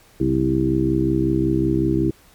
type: harmonic tone with a mistuned harmonic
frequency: 65.41 Hz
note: C2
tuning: in tune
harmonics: 1 / 2 / 3 / 4 / 5 / 6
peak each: -27 / -23 / -27 / -25 / -19 / -25 dBFS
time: 0.2-2.11 s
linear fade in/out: 5 ms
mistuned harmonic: 2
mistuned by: +67 cents
effects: pink hiss -52 dBFS RMS until 2.34 s + MP3 96 kbps